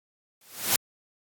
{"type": "noise with exponential growth", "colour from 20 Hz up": "white", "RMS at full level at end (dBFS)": -19, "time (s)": [0.41, 0.76], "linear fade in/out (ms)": 2, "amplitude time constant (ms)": 74, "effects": ["high-pass 100 Hz 12 dB/octave", "AAC 64 kbps"]}